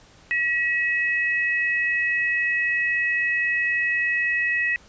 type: tone pair together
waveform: sine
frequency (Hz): 1922.3 / 2566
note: B6 / E7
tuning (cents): -47 / -47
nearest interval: perfect fourth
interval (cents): 500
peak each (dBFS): -21 / -26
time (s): 0.31-4.76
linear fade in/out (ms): 0
effects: pink hiss -52 dBFS RMS until 4.88 s + resampled to 16000 Hz